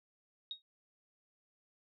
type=tone with exponential decay; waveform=sine; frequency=3758 Hz; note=A#7; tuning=13 cents sharp; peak=-35 dBFS; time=0.51-0.62 s; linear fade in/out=1 ms; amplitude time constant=22 ms; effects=none